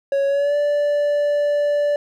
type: tone with pitch glide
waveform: triangle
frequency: 554.4 to 583.3 Hz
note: C#5 to D5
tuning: 0 to -12 cents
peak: -14 dBFS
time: 0.12-1.96 s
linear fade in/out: 2 ms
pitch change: +88 cents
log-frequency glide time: 0.27-0.56 s
effects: none